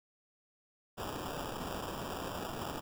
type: noise with sample-and-hold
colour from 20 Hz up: white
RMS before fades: -40 dBFS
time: 0.97-2.81 s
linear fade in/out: 20 ms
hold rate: 2100 Hz
effects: none